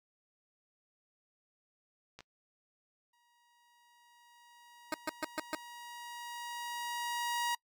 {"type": "clicks", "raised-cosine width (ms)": 0.2, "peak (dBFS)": -32, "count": 2, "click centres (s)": [2.19, 2.206]}
{"type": "tone with exponential growth", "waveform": "sawtooth", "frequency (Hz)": 953, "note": "A#5", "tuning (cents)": 38, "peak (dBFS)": -27, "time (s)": [3.13, 7.55], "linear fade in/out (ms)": 5, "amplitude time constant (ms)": 960}
{"type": "tone bursts", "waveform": "10% pulse", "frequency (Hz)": 311.1, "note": "D#4", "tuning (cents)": 0, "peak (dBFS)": -24, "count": 5, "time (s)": [4.92, 5.55], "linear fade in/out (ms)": 2, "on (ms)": 22, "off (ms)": 130}
{"effects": ["noise-tail reverb RT60 0.1 s tail -25 dB re dry"]}